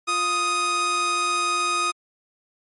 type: tone pair together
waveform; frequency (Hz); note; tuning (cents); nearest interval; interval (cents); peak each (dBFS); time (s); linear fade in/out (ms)
sawtooth; 349.9 / 1247; F4 / D#6; +3 / +3; octave + minor seventh; 2200; -29 / -17; 0.07-1.92; 20
effects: MP3 48 kbps